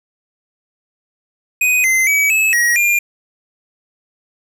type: tone with pitch steps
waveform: square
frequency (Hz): 2497 / 2068 / 2280 / 2595 / 1899 / 2400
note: D#7 / C7 / C#7 / E7 / A#6 / D7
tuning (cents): +6 / -21 / +48 / -28 / +32 / +37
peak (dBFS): -12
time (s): 1.61-2.99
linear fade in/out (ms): 5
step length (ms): 230
effects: none